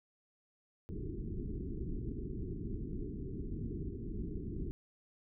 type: low-pass noise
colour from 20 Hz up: pink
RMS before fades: -40 dBFS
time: 0.89-4.71 s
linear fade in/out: 0 ms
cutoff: 420 Hz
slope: 96 dB/octave
effects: none